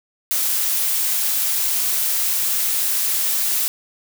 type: noise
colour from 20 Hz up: blue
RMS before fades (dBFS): -20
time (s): 0.31-3.68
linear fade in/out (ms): 0
effects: none